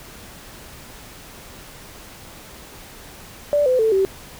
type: tone with pitch steps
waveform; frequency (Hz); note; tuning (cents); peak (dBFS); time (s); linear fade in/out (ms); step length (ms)
sine; 584 / 508.4 / 442.6 / 385.3; D5 / C5 / A4 / G4; -10 / -50 / +10 / -30; -14; 3.53-4.05; 0; 130
effects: pink hiss -41 dBFS RMS until 4.39 s